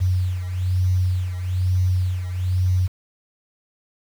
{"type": "beating tone pair", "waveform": "sine", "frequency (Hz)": [91.4, 92.5], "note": ["F#2", "F#2"], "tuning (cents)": [-21, 0], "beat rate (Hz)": 1.1, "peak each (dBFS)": [-19, -25], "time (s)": [0, 2.88], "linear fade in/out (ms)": 20, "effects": ["7-bit"]}